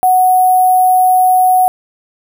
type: tone with sample-and-hold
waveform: sine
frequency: 740 Hz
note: F#5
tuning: in tune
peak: -6 dBFS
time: 0.03-1.68 s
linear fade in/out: 0 ms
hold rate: 11025 Hz
effects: none